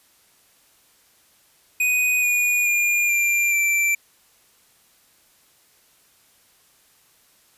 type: tone with pitch steps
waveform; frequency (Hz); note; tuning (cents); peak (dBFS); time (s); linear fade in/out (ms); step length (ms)
square; 2489 / 2452 / 2415 / 2379 / 2344; D#7 / D#7 / D7 / D7 / D7; 0 / -26 / +48 / +22 / -4; -18; 1.8-3.95; 5; 430
effects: white hiss -58 dBFS RMS until 7.57 s + resampled to 32000 Hz